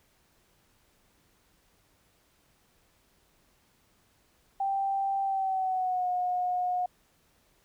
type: tone with pitch glide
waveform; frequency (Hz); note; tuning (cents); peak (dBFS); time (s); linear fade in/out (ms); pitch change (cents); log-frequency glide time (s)
sine; 784 to 723.1; G5 to F#5; 0 to -40; -26; 4.6-6.86; 5; -140; 5.23-6.09
effects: pink hiss -67 dBFS RMS until 7.64 s